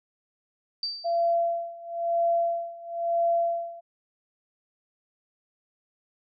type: tone with exponential decay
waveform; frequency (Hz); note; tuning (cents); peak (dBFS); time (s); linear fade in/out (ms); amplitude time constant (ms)
sine; 4645; D8; -20; -25; 0.83-1.34; 2; 110
type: tone with tremolo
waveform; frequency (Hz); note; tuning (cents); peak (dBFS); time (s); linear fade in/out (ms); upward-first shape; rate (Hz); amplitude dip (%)
sine; 680; F5; -46; -20; 1.04-3.81; 20; sine; 1; 90
effects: none